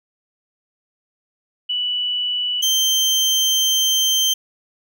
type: tone pair in turn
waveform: sine / 30% pulse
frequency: 2960 / 3130 Hz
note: F#7 / G7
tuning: 0 / -3 cents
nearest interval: minor second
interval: 97 cents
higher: second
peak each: -19 / -12 dBFS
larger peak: second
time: 1.69-2.62 / 2.62-4.34 s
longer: second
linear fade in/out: 10 ms
effects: none